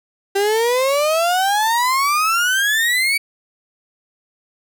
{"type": "exponential sweep", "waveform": "35% pulse", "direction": "up", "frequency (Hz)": [390, 2292], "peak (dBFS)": -13, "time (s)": [0.35, 3.18], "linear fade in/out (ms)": 10, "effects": []}